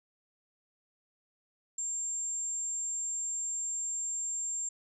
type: tone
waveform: sine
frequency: 7390 Hz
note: A#8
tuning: 16 cents flat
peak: -32 dBFS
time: 1.78-4.69 s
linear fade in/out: 5 ms
effects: none